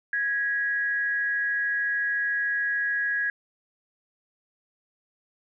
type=tone pair together; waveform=sine; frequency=1656.6 / 1923 Hz; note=G#6 / B6; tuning=-5 / -47 cents; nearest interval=minor third; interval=258 cents; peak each=-24 / -32 dBFS; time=0.13-3.3 s; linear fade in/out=2 ms; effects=none